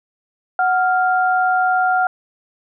sine tone pair together, 740 / 1396.9 Hz, F#5 / F6, 0 / 0 cents, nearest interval major seventh, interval 1100 cents, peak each -15 / -18 dBFS, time 0.59-2.07 s, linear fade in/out 2 ms, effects none

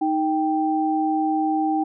sine tone pair together, 312.8 / 784 Hz, D#4 / G5, +9 / 0 cents, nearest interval octave + major third, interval 1591 cents, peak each -21 / -22 dBFS, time 0.01-1.84 s, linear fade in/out 10 ms, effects none

